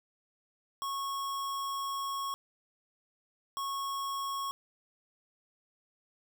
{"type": "tone bursts at uneven times", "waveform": "square", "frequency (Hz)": 1100, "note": "C#6", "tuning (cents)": -14, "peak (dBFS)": -34, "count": 2, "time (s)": [[0.82, 2.34], [3.57, 4.51]], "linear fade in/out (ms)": 0, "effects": []}